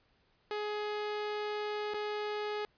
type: tone with dropouts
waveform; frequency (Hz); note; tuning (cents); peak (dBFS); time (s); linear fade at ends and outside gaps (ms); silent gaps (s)
sawtooth; 419.6; G#4; +18; -30; 0.51-2.65; 1; 1.937-1.943
effects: pink hiss -71 dBFS RMS until 2.77 s + resampled to 11025 Hz